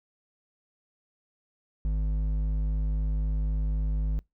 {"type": "tone with hard clipping", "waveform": "sine", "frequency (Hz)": 51.91, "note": "G#1", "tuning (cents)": 0, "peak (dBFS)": -26, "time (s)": [1.85, 4.19], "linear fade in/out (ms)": 0, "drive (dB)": 7, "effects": ["noise-tail reverb RT60 0.2 s tail -25 dB re dry"]}